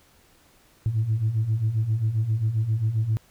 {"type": "beating tone pair", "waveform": "sine", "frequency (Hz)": [105.4, 112.9], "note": ["G#2", "A2"], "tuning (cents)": [26, 45], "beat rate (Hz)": 7.5, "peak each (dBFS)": [-26, -21], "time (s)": [0.86, 3.17], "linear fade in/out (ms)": 0, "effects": ["tanh soft clip ceiling -16 dBFS", "pink hiss -58 dBFS RMS until 3.3 s"]}